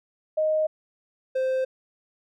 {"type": "tone pair in turn", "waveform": ["sine", "triangle"], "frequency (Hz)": [622.3, 521.3], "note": ["D#5", "C5"], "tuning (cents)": [0, -6], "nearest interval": "minor third", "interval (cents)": 306, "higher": "first", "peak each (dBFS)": -20, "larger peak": "neither", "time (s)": [[0.37, 0.67], [1.35, 1.65]], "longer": "neither", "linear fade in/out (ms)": 10, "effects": []}